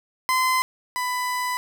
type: tone pair in turn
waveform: 30% pulse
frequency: 1028 / 996.4 Hz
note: C6 / B5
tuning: -31 / +15 cents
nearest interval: minor second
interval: 54 cents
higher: first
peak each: -16 / -21 dBFS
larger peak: first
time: 0.29-0.62 / 0.96-1.57 s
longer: second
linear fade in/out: 0 ms
effects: none